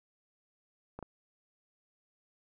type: clicks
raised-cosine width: 1 ms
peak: -28 dBFS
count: 2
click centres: 0.99 / 1.027 s
effects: none